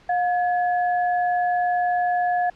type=tone pair together; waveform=sine; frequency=714.8 / 1700 Hz; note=F5 / G#6; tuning=+40 / +40 cents; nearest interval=octave + minor third; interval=1500 cents; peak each=-19 / -29 dBFS; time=0.09-2.5 s; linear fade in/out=5 ms; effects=pink hiss -53 dBFS RMS until 2.55 s + low-pass 4000 Hz 12 dB/octave